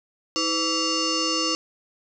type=tone with frequency modulation; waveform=sine; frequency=2803 Hz; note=F7; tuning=6 cents sharp; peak=-21 dBFS; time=0.36-1.55 s; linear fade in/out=0 ms; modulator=827 Hz; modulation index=4; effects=none